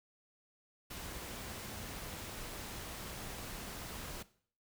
pink noise, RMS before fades -45 dBFS, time 0.9-4.23 s, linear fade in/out 10 ms, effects noise-tail reverb RT60 0.5 s tail -17 dB re dry

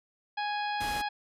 harmonic tone, 830.6 Hz, G#5, in tune, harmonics 1 / 2 / 3 / 4 / 5 / 6, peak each -31 / -37 / -41 / -43 / -45 / -47 dBFS, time 0.37-1.09 s, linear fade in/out 10 ms
pink noise, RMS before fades -39 dBFS, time 0.8-1.02 s, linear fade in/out 10 ms
effects resampled to 32000 Hz

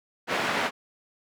white band-pass noise, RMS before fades -27 dBFS, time 0.27-0.71 s, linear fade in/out 50 ms, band 190 to 1900 Hz, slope 12 dB/octave, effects none

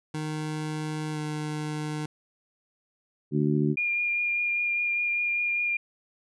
25% pulse tone with pitch glide, 154.2 to 152.08 Hz, D#3 to D#3, -15 to -39 cents, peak -26 dBFS, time 0.14-2.06 s, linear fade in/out 5 ms, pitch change -24 cents, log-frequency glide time 1.12-1.18 s
harmonic tone, 74.1 Hz, D2, 16 cents sharp, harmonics 2 / 3 / 4 / 5, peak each -25 / -27 / -28 / -29 dBFS, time 3.31-3.76 s, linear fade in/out 50 ms
sine tone with vibrato, 2413 Hz, D7, 46 cents sharp, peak -24 dBFS, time 3.77-5.77 s, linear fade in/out 5 ms, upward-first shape triangle, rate 5 Hz, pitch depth 15 cents each way
effects resampled to 24000 Hz

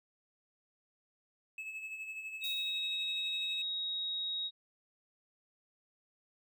triangle tone with tremolo, 2595 Hz, E7, 28 cents flat, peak -37 dBFS, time 1.58-3.62 s, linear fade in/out 2 ms, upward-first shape sine, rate 12 Hz, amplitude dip 50%
sine tone, 3784 Hz, A#7, 25 cents sharp, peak -34 dBFS, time 2.41-4.51 s, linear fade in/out 50 ms
violet noise with exponential decay, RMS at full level -44 dBFS, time 2.44-3 s, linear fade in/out 0 ms, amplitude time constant 120 ms
effects none

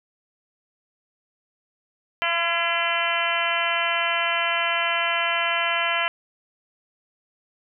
harmonic tone with a mistuned harmonic, 339.5 Hz, F4, 49 cents flat, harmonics 2 / 3 / 4 / 5 / 6 / 7 / 8 / 9, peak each -29 / -29 / -29 / -29 / -29 / -29 / -29 / -29 dBFS, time 2.22-6.08 s, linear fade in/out 0 ms, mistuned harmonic 5, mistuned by -20 cents, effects none

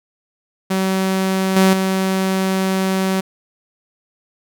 sawtooth tone with level steps, 190 Hz, F#3, 46 cents sharp, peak -12 / -6 / -12 dBFS, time 0.7-3.21 s, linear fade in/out 10 ms, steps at 1.56 / 1.73 s, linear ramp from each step 5 ms, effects none

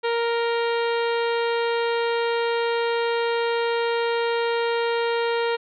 harmonic tone with a mistuned harmonic, 466.8 Hz, A#4, 2 cents sharp, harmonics 1 / 2 / 3 / 4 / 5 / 6 / 7 / 8 / 9, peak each -22 / -28 / -32 / -34 / -36 / -38 / -39 / -40 / -41 dBFS, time 0.03-5.57 s, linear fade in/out 20 ms, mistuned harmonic 7, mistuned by -23 cents, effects none

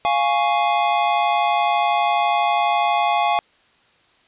square chord, Db major, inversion first, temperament equal, 698.5 / 830.6 / 1108.7 Hz, F5 / Ab5 / Db6, 0 / 0 / 0 cents, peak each -21 / -20 / -24 dBFS, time 0.05-3.39 s, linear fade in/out 0 ms, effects white hiss -57 dBFS RMS until 4.27 s + resampled to 8000 Hz

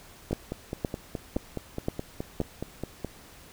two click trains, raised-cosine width 2 ms, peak -13 / -18 dBFS, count 5 / 14, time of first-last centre 0.33-2.403 / 0.31-3.047 s, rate 1.93 / 4.75 Hz, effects pink hiss -51 dBFS RMS until 3.52 s

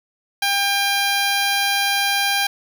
10% pulse tone, 799 Hz, G5, 33 cents sharp, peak -9 dBFS, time 0.42-2.47 s, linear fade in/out 5 ms, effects none

